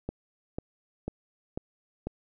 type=click train; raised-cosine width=2 ms; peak=-19 dBFS; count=5; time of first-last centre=0.09-2.07 s; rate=2.02 Hz; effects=none